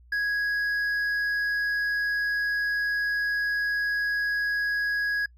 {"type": "tone with hard clipping", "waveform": "sine", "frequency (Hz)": 1661.2, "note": "G#6", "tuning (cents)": 0, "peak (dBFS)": -25, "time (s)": [0.12, 5.26], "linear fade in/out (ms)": 5, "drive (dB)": 4, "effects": ["noise-tail reverb RT60 0.1 s tail -26 dB re dry", "added 60 Hz sine -51 dBFS peak until 5.37 s"]}